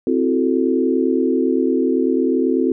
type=chord; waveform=sine; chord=F# half-diminished seventh; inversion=second; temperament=equal; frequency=261.6 / 329.6 / 370 / 440 Hz; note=C4 / E4 / F#4 / A4; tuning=0 / 0 / 0 / 0 cents; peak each=-18 / -21 / -20 / -22 dBFS; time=0.07-2.72 s; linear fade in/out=2 ms; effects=none